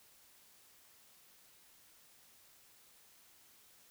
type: silence
effects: white hiss -64 dBFS RMS until 3.9 s